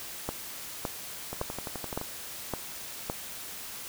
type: two click trains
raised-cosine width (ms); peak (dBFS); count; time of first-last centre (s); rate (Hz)
1; -16 / -21; 6 / 9; 0.29-3.099 / 1.33-2.014; 1.78 / 11.7
effects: white hiss -41 dBFS RMS until 3.88 s